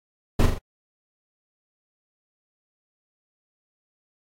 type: noise with echo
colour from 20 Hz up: brown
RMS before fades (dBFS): -17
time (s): 0.39-0.46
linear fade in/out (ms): 5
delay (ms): 41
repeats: 3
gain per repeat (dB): -5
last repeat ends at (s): 0.583
effects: AAC 48 kbps